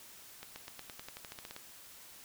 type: accelerating click train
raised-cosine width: 0.2 ms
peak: -27 dBFS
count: 14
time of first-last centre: 0.43-1.564 s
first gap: 130 ms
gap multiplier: 0.93
effects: white hiss -54 dBFS RMS until 2.24 s